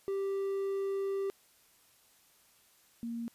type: tone pair in turn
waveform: triangle / sine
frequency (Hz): 392 / 233.1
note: G4 / A#3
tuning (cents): 0 / 0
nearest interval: major sixth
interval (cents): 900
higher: first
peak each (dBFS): -29 / -35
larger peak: first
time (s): 0.08-1.3 / 3.03-3.28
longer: first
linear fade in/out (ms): 0
effects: white hiss -65 dBFS RMS until 3.34 s + resampled to 32000 Hz